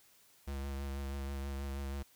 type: tone with vibrato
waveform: square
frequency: 69 Hz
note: C#2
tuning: 7 cents flat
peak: -38 dBFS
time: 0.47-2.03 s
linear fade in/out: 10 ms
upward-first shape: sine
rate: 6.2 Hz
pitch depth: 27 cents each way
effects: white hiss -65 dBFS RMS until 2.15 s